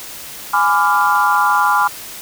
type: chord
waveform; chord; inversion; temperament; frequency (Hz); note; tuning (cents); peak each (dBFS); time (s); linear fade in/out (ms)
sine; G# diminished seventh; none; equal with one note detuned; 830.6 / 1004.5 / 1174.7 / 1396.9; G#5 / B5 / D6 / F6; 0 / +29 / 0 / 0; -17 / -16 / -17 / -17; 0.53-1.88; 10
effects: white hiss -32 dBFS RMS until 2.21 s